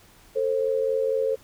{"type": "tone pair together", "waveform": "sine", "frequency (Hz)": [446.5, 531], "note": ["A4", "C5"], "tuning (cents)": [25, 25], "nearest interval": "minor third", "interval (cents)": 300, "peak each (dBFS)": -24, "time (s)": [0.35, 1.36], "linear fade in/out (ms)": 20, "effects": ["pink hiss -54 dBFS RMS until 1.43 s"]}